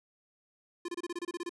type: tone bursts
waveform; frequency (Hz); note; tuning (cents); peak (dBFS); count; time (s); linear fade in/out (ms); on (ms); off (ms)
square; 347.7; F4; -8; -35; 11; 0.85-1.494; 5; 34; 27
effects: resampled to 24000 Hz